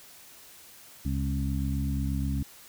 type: harmonic tone with a mistuned harmonic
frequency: 68.3 Hz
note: C#2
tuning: 25 cents flat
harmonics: 1 / 2 / 3 / 4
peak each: -29 / -32 / -34 / -35 dBFS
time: 1.05-2.43 s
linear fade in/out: 5 ms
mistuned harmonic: 1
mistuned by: +46 cents
effects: white hiss -51 dBFS RMS until 2.68 s